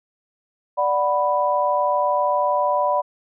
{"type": "chord", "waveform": "sine", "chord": "B minor", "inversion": "first", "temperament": "equal", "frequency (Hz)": [587.3, 740, 987.8], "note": ["D5", "F#5", "B5"], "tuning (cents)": [0, 0, 0], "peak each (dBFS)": [-21, -24, -20], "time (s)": [0.77, 3.02], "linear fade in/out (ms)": 20, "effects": []}